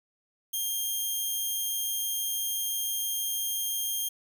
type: tone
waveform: 5% pulse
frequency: 3203 Hz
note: G7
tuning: 37 cents sharp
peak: -20 dBFS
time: 0.53-4.09 s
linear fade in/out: 10 ms
effects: none